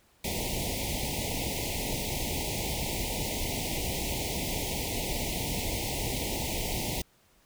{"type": "band-stop noise", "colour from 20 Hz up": "pink", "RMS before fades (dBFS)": -32, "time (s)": [0.24, 7.02], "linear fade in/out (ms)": 5, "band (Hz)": [930, 2000], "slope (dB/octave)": 96, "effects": ["pink hiss -64 dBFS RMS until 7.45 s"]}